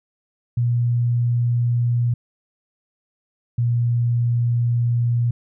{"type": "tone pair in turn", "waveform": "sine", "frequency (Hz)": [120, 119.24], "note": ["B2", "A#2"], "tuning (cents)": [-49, 40], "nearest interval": "unison", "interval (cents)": 11, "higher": "first", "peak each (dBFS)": -16, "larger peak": "neither", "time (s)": [[0.57, 2.14], [3.58, 5.31]], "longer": "second", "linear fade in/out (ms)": 5, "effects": []}